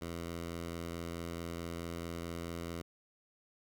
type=tone; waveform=10% pulse; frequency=84.6 Hz; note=E2; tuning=45 cents sharp; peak=-31 dBFS; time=0.01-2.82 s; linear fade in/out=10 ms; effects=none